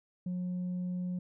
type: tone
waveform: sine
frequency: 180 Hz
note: F#3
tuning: 47 cents flat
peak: -30 dBFS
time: 0.26-1.19 s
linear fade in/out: 5 ms
effects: tanh soft clip ceiling -31 dBFS